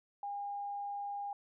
sine tone, 810 Hz, G#5, 43 cents flat, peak -37 dBFS, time 0.23-1.33 s, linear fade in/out 2 ms, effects none

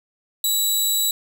15% pulse tone, 3913 Hz, B7, 17 cents flat, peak -11 dBFS, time 0.44-1.11 s, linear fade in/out 2 ms, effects none

